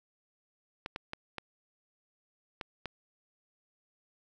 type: clicks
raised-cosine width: 0.3 ms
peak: -21 dBFS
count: 6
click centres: 0.861 / 0.961 / 1.134 / 1.383 / 2.612 / 2.857 s
effects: none